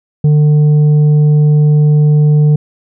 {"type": "tone with tanh clipping", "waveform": "triangle", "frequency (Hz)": 150, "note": "D3", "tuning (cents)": 37, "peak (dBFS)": -6, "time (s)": [0.24, 2.56], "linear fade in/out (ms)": 5, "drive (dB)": 9, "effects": []}